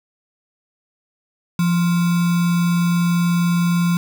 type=tone with sample-and-hold; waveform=sine; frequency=173.1 Hz; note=F3; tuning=15 cents flat; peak=-14 dBFS; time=1.59-3.97 s; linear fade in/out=2 ms; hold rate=1225 Hz; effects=none